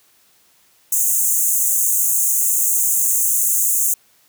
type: high-pass noise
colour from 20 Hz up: pink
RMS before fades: -17 dBFS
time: 0.92-3.94 s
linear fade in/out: 5 ms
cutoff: 6400 Hz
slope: 96 dB/octave
effects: white hiss -56 dBFS RMS until 4.28 s + high-pass 60 Hz 12 dB/octave